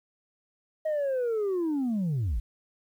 sine linear sweep, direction down, 634 to 42.69 Hz, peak -23 dBFS, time 0.85-2.4 s, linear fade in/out 10 ms, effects tanh soft clip ceiling -24 dBFS + 10-bit

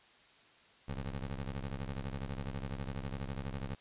20% pulse ring-modulated tone, 67.3 Hz, C2, 49 cents sharp, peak -30 dBFS, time 0.88-3.75 s, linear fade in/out 5 ms, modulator 39.7 Hz, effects white hiss -62 dBFS RMS until 3.8 s + resampled to 8000 Hz

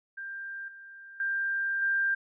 sine tone with level steps, 1588 Hz, G6, 22 cents sharp, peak -36 / -45 / -27 / -24 dBFS, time 0.17-2.15 s, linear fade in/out 10 ms, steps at 0.68 / 1.2 / 1.82 s, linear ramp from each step 2 ms, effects none

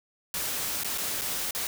white noise with dropouts, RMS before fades -31 dBFS, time 0.34-1.67 s, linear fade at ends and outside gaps 1 ms, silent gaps 0.835-0.845 / 0.977-0.982 / 1.213-1.217 / 1.509-1.549 s, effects none

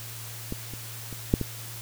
clicks, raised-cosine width 3 ms, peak -17 / -26 / -25 / -6 / -15 dBFS, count 5, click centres 0.524 / 0.737 / 1.127 / 1.339 / 1.413 s, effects added 114 Hz sine -41 dBFS peak until 1.81 s + white hiss -41 dBFS RMS until 1.81 s

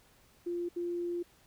sine tone bursts at uneven times, 347.7 Hz, F4, 8 cents flat, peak -32 dBFS, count 2, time 0.46-0.69 / 0.76-1.23 s, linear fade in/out 10 ms, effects pink hiss -64 dBFS RMS until 1.46 s

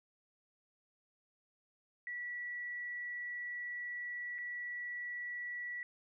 sine tone with dropouts, 1946 Hz, B6, 26 cents flat, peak -39 dBFS, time 2.07-5.83 s, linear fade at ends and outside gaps 1 ms, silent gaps 4.383-4.386 s, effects none

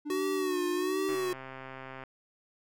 triangle tone with pitch glide, 295.8 to 308 Hz, D4 to D#4, +13 to -17 cents, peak -32 dBFS, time 0.05-1.16 s, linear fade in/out 20 ms, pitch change +70 cents, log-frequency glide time 0.36-0.97 s
square tone with vibrato, 370 Hz, F#4, in tune, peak -30 dBFS, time 0.1-1.33 s, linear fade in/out 2 ms, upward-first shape sine, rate 1.3 Hz, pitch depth 69 cents each way
click train, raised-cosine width 0.5 ms, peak -28 dBFS, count 126, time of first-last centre 1.09-2.037 s, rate 132 Hz
effects none

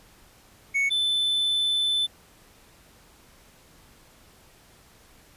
triangle tone pair in turn, 2217 / 3519 Hz, C#7 / A7, 0 / 0 cents, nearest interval minor sixth, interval 800 cents, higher second, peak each -19 / -20 dBFS, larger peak first, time 0.74-0.9 / 0.9-2.07 s, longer second, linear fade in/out 20 ms, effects pink hiss -55 dBFS RMS until 5.36 s + resampled to 32000 Hz

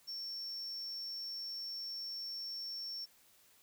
triangle tone, 5450 Hz, F8, 43 cents flat, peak -39 dBFS, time 0.07-3.06 s, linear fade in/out 20 ms, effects white hiss -66 dBFS RMS until 3.62 s

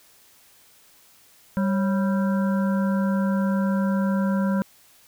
harmonic tone with a mistuned harmonic, 196 Hz, G3, in tune, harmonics 1 / 3 / 5 / 7 / 8, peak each -20 / -30 / -34 / -37 / -38 dBFS, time 1.57-4.62 s, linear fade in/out 0 ms, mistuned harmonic 3, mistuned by -120 cents, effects white hiss -55 dBFS RMS until 5.07 s

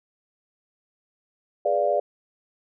sine chord, G# diminished seventh, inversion none, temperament equal, 415.3 / 493.9 / 587.3 / 698.5 Hz, G#4 / B4 / D5 / F5, 0 / 0 / 0 / 0 cents, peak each -28 / -28 / -22 / -25 dBFS, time 1.65-2 s, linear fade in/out 5 ms, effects none

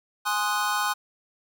square chord, Ab dominant seventh, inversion none, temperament equal, 830.6 / 1046.5 / 1244.5 / 1480 Hz, Ab5 / C6 / Eb6 / Gb6, 0 / 0 / 0 / 0 cents, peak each -30 dBFS, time 0.25-0.94 s, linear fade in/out 20 ms, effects none

